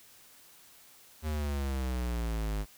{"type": "exponential sweep", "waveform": "square", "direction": "down", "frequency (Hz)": [78.4, 50.4], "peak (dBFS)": -31, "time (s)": [1.22, 2.66], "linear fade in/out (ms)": 50, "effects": ["white hiss -57 dBFS RMS until 2.77 s"]}